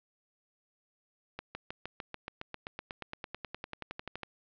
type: accelerating click train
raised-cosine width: 0.3 ms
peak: -22 dBFS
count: 26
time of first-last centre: 1.39-4.233 s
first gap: 160 ms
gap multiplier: 0.97
effects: low-pass 4000 Hz 12 dB/octave